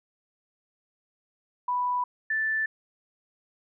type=tone pair in turn; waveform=sine; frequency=987.8 / 1760.1 Hz; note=B5 / A6; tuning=0 / 0 cents; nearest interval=minor seventh; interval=1000 cents; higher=second; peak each=-24 dBFS; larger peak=neither; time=1.68-2.04 / 2.3-2.66 s; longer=neither; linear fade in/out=5 ms; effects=none